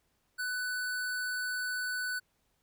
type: tone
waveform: square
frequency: 1494 Hz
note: F#6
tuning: 16 cents sharp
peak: -33 dBFS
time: 0.38-2.2 s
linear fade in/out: 20 ms
effects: pink hiss -75 dBFS RMS until 2.62 s